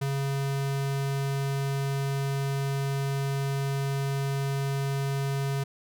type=tone; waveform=square; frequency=138 Hz; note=C#3; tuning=7 cents flat; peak=-27 dBFS; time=0.01-5.64 s; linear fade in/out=10 ms; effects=none